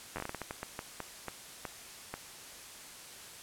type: slowing click train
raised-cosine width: 0.5 ms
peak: -22 dBFS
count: 16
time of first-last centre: 0.16-2.14 s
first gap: 10 ms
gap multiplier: 1.32
effects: white hiss -49 dBFS RMS until 3.42 s + low-pass 11000 Hz 12 dB/octave